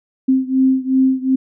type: beating tone pair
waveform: sine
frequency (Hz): 261.6 / 264.3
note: C4 / C4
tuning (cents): 0 / +18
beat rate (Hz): 2.7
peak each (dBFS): -14 / -16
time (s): 0.28-1.36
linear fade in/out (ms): 10
effects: none